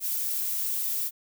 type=noise; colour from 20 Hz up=violet; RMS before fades=-29 dBFS; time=0-1.11 s; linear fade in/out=50 ms; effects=none